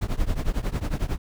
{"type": "noise with tremolo", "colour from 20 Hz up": "brown", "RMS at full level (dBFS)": -21, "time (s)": [0.01, 1.18], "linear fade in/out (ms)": 10, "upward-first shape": "triangle", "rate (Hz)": 11, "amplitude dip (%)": 95, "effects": []}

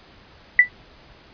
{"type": "tone with exponential decay", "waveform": "sine", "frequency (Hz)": 1975.5, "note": "B6", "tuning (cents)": 0, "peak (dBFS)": -4, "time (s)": [0.59, 0.69], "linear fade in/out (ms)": 2, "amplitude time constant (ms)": 21, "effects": ["pink hiss -49 dBFS RMS until 1.33 s", "resampled to 11025 Hz"]}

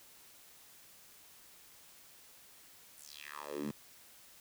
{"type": "tone with high-pass filter sweep", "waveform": "10% pulse", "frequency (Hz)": 73.42, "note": "D2", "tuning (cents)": 0, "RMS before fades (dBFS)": -44, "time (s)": [2.98, 3.71], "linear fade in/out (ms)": 0, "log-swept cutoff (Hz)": [9600, 170], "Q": 3.7, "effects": ["white hiss -59 dBFS RMS until 4.4 s"]}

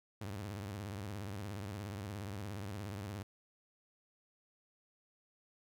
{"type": "tone with vibrato", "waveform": "sawtooth", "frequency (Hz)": 100.6, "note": "G2", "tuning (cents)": 45, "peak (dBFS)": -37, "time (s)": [0.21, 3.23], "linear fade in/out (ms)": 5, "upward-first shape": "sine", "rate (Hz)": 17, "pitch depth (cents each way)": 160, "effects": []}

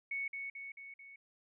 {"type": "tone with echo", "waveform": "sine", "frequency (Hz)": 2217, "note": "C#7", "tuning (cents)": 0, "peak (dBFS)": -35, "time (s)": [0.11, 0.28], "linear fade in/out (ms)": 5, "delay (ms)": 220, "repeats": 4, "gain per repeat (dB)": -4, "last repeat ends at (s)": 1.16, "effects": []}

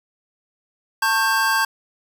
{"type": "tone cluster", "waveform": "square", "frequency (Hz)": [893, 1099, 1583], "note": ["A5", "C#6", "G6"], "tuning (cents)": [25, -15, 17], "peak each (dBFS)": [-23, -24, -20], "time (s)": [1.02, 1.65], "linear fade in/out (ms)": 5, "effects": []}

